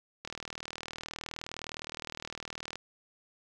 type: click train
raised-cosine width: 0.2 ms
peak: -21 dBFS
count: 100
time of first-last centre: 0.25-2.756 s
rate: 39.5 Hz
effects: none